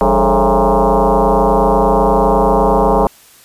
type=tone with frequency modulation; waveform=sine; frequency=198.6 Hz; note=G3; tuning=23 cents sharp; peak=-8 dBFS; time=0.01-3.07 s; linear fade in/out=0 ms; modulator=123 Hz; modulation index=6.9; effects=white hiss -44 dBFS RMS until 3.44 s + resampled to 32000 Hz